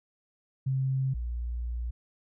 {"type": "tone pair in turn", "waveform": "sine", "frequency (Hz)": [132.9, 59.39], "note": ["C3", "A#1"], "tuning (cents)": [27, 33], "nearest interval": "octave + major second", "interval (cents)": 1394, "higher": "first", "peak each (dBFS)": [-25, -30], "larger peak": "first", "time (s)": [[0.66, 1.14], [1.14, 1.91]], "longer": "second", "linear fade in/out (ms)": 10, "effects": []}